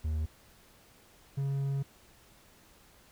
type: tone pair in turn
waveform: triangle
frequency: 77.78 / 138.11 Hz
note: D#2 / C#3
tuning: 0 / -6 cents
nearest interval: minor seventh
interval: 994 cents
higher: second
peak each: -27 dBFS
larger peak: neither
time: 0.04-0.26 / 1.37-1.83 s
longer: second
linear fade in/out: 10 ms
effects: pink hiss -60 dBFS RMS until 3.11 s